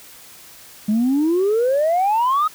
sine exponential sweep, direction up, 205.1 to 1285 Hz, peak -13 dBFS, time 0.88-2.48 s, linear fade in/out 10 ms, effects tanh soft clip ceiling -12 dBFS + white hiss -43 dBFS RMS until 2.54 s

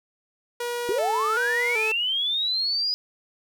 sawtooth tone with vibrato, 458.9 Hz, A#4, 27 cents flat, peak -23 dBFS, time 0.6-1.92 s, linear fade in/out 5 ms, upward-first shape square, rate 1.3 Hz, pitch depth 79 cents each way
sine linear sweep, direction up, 355 to 4978 Hz, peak -22 dBFS, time 0.89-2.94 s, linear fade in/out 0 ms
effects 9-bit

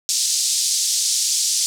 pink band-pass noise, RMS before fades -20 dBFS, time 0.09-1.66 s, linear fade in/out 0 ms, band 4700 to 8600 Hz, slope 24 dB/octave, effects none

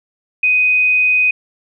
sine tone, 2500 Hz, D#7, 8 cents sharp, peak -10 dBFS, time 0.43-1.31 s, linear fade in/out 5 ms, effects none

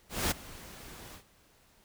pink noise with ADSR envelope, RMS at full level -27 dBFS, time 0.09-1.24 s, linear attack 220 ms, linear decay 15 ms, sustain -21 dB, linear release 96 ms, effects pink hiss -64 dBFS RMS until 1.84 s

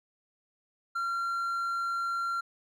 triangle tone, 1374 Hz, F6, 29 cents flat, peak -27 dBFS, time 0.95-2.41 s, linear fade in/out 10 ms, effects none

